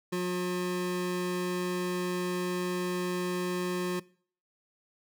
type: tone pair together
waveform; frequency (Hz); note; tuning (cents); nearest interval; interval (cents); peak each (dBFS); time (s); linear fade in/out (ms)
square; 180 / 359; F#3 / F4; -47 / +48; octave; 1195; -33 / -32; 0.12-4; 10
effects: noise-tail reverb RT60 0.5 s tail -22 dB re dry